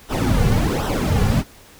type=noise with flanger; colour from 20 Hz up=brown; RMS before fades=-18 dBFS; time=0.08-1.44 s; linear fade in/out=50 ms; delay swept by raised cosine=0.43 to 3.23 ms; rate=1.3 Hz; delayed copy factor=-0.75; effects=pink hiss -46 dBFS RMS until 1.79 s